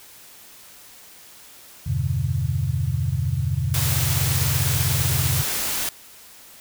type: chord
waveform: sine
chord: E minor seventh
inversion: none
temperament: equal with one note detuned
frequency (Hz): 82.41 / 98 / 126.5 / 146.83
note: E2 / G2 / B2 / D3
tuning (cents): 0 / 0 / +42 / 0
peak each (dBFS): -27 / -26 / -24 / -27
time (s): 1.86-5.44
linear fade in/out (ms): 10
type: noise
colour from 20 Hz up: white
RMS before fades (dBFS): -25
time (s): 3.74-5.89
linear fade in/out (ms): 2
effects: white hiss -46 dBFS RMS until 6.6 s